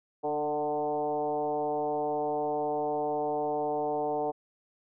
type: tone with frequency modulation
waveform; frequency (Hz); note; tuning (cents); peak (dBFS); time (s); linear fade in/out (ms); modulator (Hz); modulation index
sine; 597; D5; +28; -27; 0.23-4.32; 20; 150; 1.7
effects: none